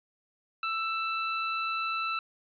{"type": "tone", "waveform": "25% pulse", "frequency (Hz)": 1326, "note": "E6", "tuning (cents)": 10, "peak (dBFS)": -25, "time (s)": [0.63, 2.19], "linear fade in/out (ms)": 2, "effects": ["resampled to 11025 Hz"]}